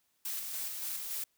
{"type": "noise with tremolo", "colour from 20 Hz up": "blue", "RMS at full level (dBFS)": -37, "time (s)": [0.25, 1.24], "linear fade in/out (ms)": 5, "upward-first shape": "square", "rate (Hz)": 3.5, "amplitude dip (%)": 30, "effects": ["white hiss -75 dBFS RMS until 1.37 s"]}